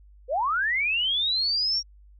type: linear sweep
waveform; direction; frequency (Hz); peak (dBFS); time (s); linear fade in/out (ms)
sine; up; 466.2 to 5650; -22; 0.28-1.83; 50
effects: added 50 Hz sine -49 dBFS peak until 2.19 s